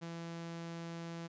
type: tone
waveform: sawtooth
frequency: 167.7 Hz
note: E3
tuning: 30 cents sharp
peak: -38 dBFS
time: 0.01-1.28 s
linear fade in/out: 20 ms
effects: resampled to 16000 Hz